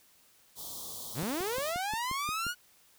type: band-stop noise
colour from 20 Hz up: white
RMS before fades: -42 dBFS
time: 0.55-1.75 s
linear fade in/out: 50 ms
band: 1200 to 3200 Hz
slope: 96 dB/octave
type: linear sweep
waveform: sawtooth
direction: up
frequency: 96.7 to 1480 Hz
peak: -28 dBFS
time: 1.14-2.55 s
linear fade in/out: 50 ms
type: click train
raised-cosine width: 3 ms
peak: -29 dBFS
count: 8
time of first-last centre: 1.23-2.467 s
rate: 5.66 Hz
effects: white hiss -63 dBFS RMS until 2.98 s